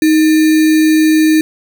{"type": "tone with sample-and-hold", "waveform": "sine", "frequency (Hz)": 313.3, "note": "D#4", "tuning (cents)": 12, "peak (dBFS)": -6, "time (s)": [0.02, 1.41], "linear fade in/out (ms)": 2, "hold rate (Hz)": 2100, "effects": []}